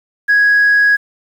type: tone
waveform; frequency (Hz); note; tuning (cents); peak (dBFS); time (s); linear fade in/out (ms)
sine; 1661.2; G#6; 0; -6; 0.28-0.97; 20
effects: tanh soft clip ceiling -5 dBFS + 7-bit